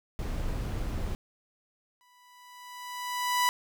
brown noise, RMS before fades -32 dBFS, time 0.19-1.15 s, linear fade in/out 0 ms
sawtooth tone with exponential growth, 987.8 Hz, B5, in tune, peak -18 dBFS, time 2.01-3.49 s, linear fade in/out 0 ms, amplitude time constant 320 ms
effects none

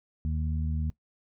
harmonic tone, 77.8 Hz, D#2, in tune, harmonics 1 / 2 / 3, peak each -28 / -34 / -38 dBFS, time 0.25-0.9 s, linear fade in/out 0 ms, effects noise-tail reverb RT60 0.1 s tail -18 dB re dry

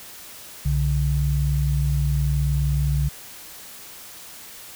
sine tone pair together, 63.5 / 142.74 Hz, B1 / D3, +49 / -49 cents, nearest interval octave + major second, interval 1402 cents, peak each -21 dBFS, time 0.65-3.09 s, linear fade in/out 10 ms, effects white hiss -41 dBFS RMS until 4.75 s

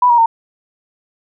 sine tone with pitch steps, 987.8 / 949.8 / 913.2 Hz, B5 / A#5 / A#5, 0 / +32 / -36 cents, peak -7 dBFS, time 0.02-0.26 s, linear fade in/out 5 ms, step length 80 ms, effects none

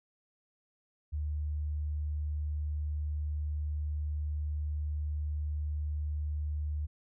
sine tone, 75 Hz, D2, 37 cents sharp, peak -31 dBFS, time 1.12-6.87 s, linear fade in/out 20 ms, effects none

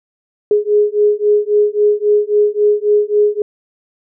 sine beating tone pair, 415.3 / 419 Hz, G#4 / G#4, 0 / +15 cents, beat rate 3.7 Hz, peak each -13 dBFS, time 0.51-3.42 s, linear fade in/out 2 ms, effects none

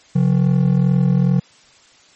triangle ring-modulated tone, 158.2 Hz, D#3, 29 cents sharp, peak -7 dBFS, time 0.15-1.4 s, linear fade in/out 10 ms, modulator 21.2 Hz, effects white hiss -50 dBFS RMS until 2.15 s + MP3 32 kbps

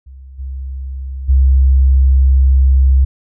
sine tone with level steps, 66.3 Hz, C2, 23 cents sharp, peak -32 / -21 / -6 dBFS, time 0.06-3.05 s, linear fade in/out 10 ms, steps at 0.38 / 1.28 s, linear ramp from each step 20 ms, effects none

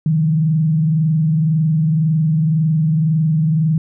sine tone with frequency modulation, 157.6 Hz, D#3, 23 cents sharp, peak -12 dBFS, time 0.06-3.78 s, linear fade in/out 2 ms, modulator 21.9 Hz, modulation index 0.46, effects none

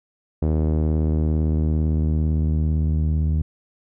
sawtooth tone with low-pass filter sweep, 77.78 Hz, D#2, in tune, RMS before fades -20 dBFS, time 0.42-3.42 s, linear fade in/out 5 ms, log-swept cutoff 470 to 160 Hz, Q 1, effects none

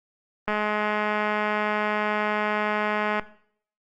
click train, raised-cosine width 0.5 ms, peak -11 dBFS, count 574, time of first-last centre 0.48-3.196 s, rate 211 Hz, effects noise-tail reverb RT60 0.6 s tail -17 dB re dry + Opus 32 kbps

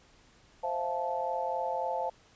sine chord, F major seventh, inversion second, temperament just, 523.8 / 654.8 / 698.5 / 873.1 Hz, C5 / E5 / F5 / A5, +2 / -12 / 0 / -14 cents, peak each -35 / -38 / -36 / -33 dBFS, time 0.63-2.1 s, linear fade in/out 10 ms, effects pink hiss -61 dBFS RMS until 2.35 s + resampled to 16000 Hz

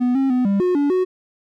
triangle tone with pitch steps, 247.2 / 269.1 / 251.2 / 198.7 / 361.8 / 286.5 / 369.2 Hz, B3 / C4 / B3 / G3 / F#4 / D4 / F#4, +2 / +49 / +30 / +24 / -39 / -43 / -4 cents, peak -13 dBFS, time 0-1.05 s, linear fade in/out 20 ms, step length 150 ms, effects none

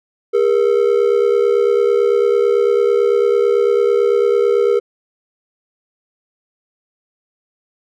triangle ring-modulated tone, 440 Hz, A4, in tune, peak -6 dBFS, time 0.33-4.8 s, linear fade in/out 20 ms, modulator 34.5 Hz, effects none

